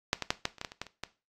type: clicks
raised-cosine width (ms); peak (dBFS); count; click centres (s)
0.2; -7 / -14 / -8 / -10 / -30 / -18 / -17 / -26 / -17 / -29 / -17; 11; 0.131 / 0.223 / 0.305 / 0.454 / 0.583 / 0.614 / 0.648 / 0.719 / 0.816 / 0.867 / 1.036
effects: noise-tail reverb RT60 0.3 s tail -17 dB re dry + AAC 48 kbps